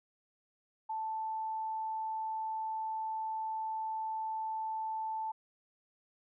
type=tone; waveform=sine; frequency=880 Hz; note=A5; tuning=in tune; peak=-34 dBFS; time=0.89-5.32 s; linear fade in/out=10 ms; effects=none